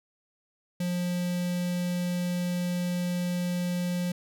square tone with notch filter, 177.4 Hz, F3, 27 cents sharp, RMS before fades -29 dBFS, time 0.8-4.12 s, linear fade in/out 5 ms, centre 1100 Hz, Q 0.91, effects none

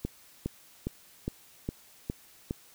click train, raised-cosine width 3 ms, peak -18 dBFS, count 7, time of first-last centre 0.05-2.509 s, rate 2.44 Hz, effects white hiss -57 dBFS RMS until 2.74 s

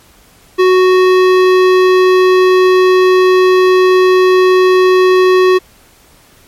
sine tone with hard clipping, 370 Hz, F#4, in tune, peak -7 dBFS, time 0.58-5.59 s, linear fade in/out 20 ms, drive 17 dB, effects pink hiss -45 dBFS RMS until 6.47 s + MP3 64 kbps

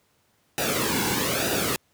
pink noise with flanger, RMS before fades -25 dBFS, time 0.58-1.76 s, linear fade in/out 0 ms, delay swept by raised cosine 0.92 to 1.63 ms, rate 1.1 Hz, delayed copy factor -0.7, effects pink hiss -66 dBFS RMS until 1.93 s + high-pass 80 Hz 12 dB/octave

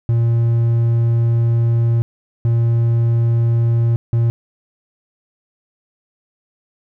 triangle tone bursts at uneven times, 116.54 Hz, A#2, in tune, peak -10 dBFS, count 3, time 0.09-2.02 / 2.45-3.96 / 4.13-4.3 s, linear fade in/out 0 ms, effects none

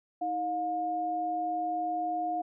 sine tone pair together, 318.1 / 714 Hz, D#4 / F5, +38 / +38 cents, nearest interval octave + major second, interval 1400 cents, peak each -37 / -29 dBFS, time 0.21-2.42 s, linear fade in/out 10 ms, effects none

